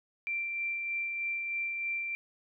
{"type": "tone with tremolo", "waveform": "sine", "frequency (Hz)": 2356, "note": "D7", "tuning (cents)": 5, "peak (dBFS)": -30, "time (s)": [0.27, 2.15], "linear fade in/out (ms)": 0, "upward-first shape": "sine", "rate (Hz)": 3.2, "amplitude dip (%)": 30, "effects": []}